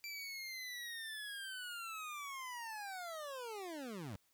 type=linear sweep; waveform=25% pulse; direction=down; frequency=2349 to 86.8 Hz; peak=-40 dBFS; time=0.04-4.16 s; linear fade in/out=0 ms; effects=white hiss -75 dBFS RMS until 4.33 s